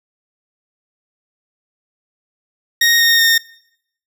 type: tone with pitch steps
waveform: 20% pulse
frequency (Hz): 1864.7 / 1849.7 / 1834.8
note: A#6 / A#6 / A#6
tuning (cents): 0 / -14 / -28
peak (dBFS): -5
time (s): 2.81-3.38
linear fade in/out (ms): 5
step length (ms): 190
effects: noise-tail reverb RT60 0.7 s tail -21 dB re dry